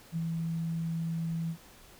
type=tone with ADSR envelope; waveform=sine; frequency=164.81 Hz; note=E3; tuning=in tune; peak=-28 dBFS; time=0.12-1.57 s; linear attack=45 ms; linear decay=29 ms; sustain=-2 dB; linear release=73 ms; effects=pink hiss -55 dBFS RMS until 1.99 s